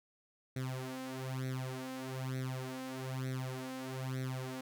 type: tone with flanger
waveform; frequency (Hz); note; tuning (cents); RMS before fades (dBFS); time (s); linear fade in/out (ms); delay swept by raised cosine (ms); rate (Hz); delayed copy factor
sawtooth; 130.2; C3; -8; -40; 0.56-4.61; 5; 0.5 to 3.8; 1.1; +0.85
effects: none